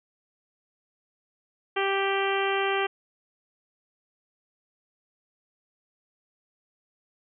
harmonic tone, 392 Hz, G4, in tune, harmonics 1 / 2 / 3 / 4 / 5 / 6 / 7 / 8, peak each -27 / -30 / -32 / -33 / -34 / -35 / -35 / -36 dBFS, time 1.76-2.87 s, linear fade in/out 10 ms, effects none

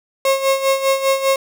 35% pulse tone with tremolo, 540 Hz, C#5, 45 cents flat, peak -10 dBFS, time 0.25-1.36 s, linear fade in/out 2 ms, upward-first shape sine, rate 5 Hz, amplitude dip 70%, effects none

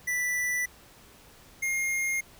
square tone pair in turn, 1975.5 / 2132 Hz, B6 / C7, 0 / +32 cents, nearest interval minor second, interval 132 cents, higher second, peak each -27 dBFS, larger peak neither, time 0.07-0.66 / 1.62-2.21 s, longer neither, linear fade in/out 10 ms, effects pink hiss -54 dBFS RMS until 2.39 s

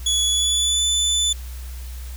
25% pulse tone with pitch glide, 3389 to 3502 Hz, G#7 to A7, +34 to -9 cents, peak -13 dBFS, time 0.06-1.33 s, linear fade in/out 5 ms, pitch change +57 cents, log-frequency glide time 0.25-0.84 s, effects added 62 Hz sine -30 dBFS peak until 2.16 s + white hiss -44 dBFS RMS until 2.16 s

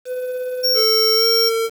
triangle tone with tremolo, 504 Hz, B4, 35 cents sharp, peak -19 dBFS, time 0.05-0.85 s, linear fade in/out 50 ms, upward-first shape sine, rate 17 Hz, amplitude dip 25%
square tone, 5520 Hz, F8, 21 cents flat, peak -15 dBFS, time 0.63-1.5 s, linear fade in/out 20 ms
square tone with pitch glide, 440 to 453.4 Hz, A4 to A#4, 0 to -48 cents, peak -18 dBFS, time 0.74-1.7 s, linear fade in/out 50 ms, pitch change +52 cents, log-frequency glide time 1.15-1.25 s
effects 7-bit

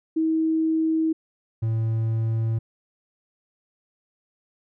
sine / triangle tone pair in turn, 320 / 112.55 Hz, D#4 / A2, +49 / +40 cents, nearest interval octave + tritone, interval 1809 cents, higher first, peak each -19 dBFS, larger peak neither, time 0.16-1.13 / 1.62-2.59 s, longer neither, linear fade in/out 10 ms, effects none

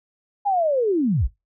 sine linear sweep, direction down, 830.6 to 32.78 Hz, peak -17 dBFS, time 0.45-1.28 s, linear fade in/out 20 ms, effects noise-tail reverb RT60 0.2 s tail -20 dB re dry

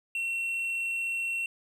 triangle tone, 2719 Hz, F7, 47 cents flat, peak -27 dBFS, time 0.15-1.46 s, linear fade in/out 2 ms, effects none

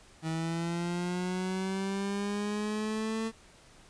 30% pulse linear sweep, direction up, 159.5 to 225.2 Hz, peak -28 dBFS, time 0.22-3.32 s, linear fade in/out 50 ms, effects pink hiss -57 dBFS RMS until 3.89 s + resampled to 22050 Hz

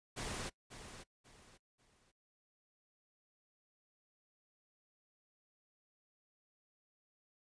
pink noise with echo, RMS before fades -42 dBFS, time 0.16-0.5 s, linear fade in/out 20 ms, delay 540 ms, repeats 3, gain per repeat -10 dB, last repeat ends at 2.12 s, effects noise-tail reverb RT60 0.1 s tail -21 dB re dry + resampled to 22050 Hz

